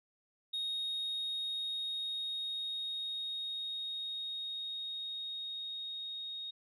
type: tone with level ramp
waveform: sine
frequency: 3733 Hz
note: A#7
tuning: 2 cents sharp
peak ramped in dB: -32 to -39 dBFS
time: 0.53-6.51 s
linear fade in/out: 10 ms
effects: tanh soft clip ceiling -32 dBFS